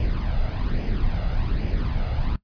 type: noise with flanger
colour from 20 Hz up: brown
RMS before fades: -23 dBFS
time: 0-2.36 s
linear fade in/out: 2 ms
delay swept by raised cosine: 0.38 to 1.48 ms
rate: 1.2 Hz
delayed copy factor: +0.55
effects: noise-tail reverb RT60 0.1 s tail -19 dB re dry + resampled to 11025 Hz